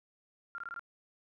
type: tone bursts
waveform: sine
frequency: 1391 Hz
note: F6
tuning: 7 cents flat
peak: -38 dBFS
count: 5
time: 0.55-0.794 s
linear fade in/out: 0 ms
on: 32 ms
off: 21 ms
effects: none